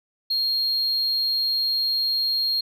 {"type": "tone", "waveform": "sine", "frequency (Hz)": 4240, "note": "C8", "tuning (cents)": 22, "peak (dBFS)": -18, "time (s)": [0.3, 2.61], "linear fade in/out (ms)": 10, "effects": ["tanh soft clip ceiling -19 dBFS"]}